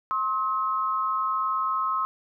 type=tone pair together; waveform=sine; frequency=1062 / 1281.2 Hz; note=C6 / E6; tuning=+25 / -50 cents; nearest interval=minor third; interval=325 cents; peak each=-26 dBFS; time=0.11-2.05 s; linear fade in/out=0 ms; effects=none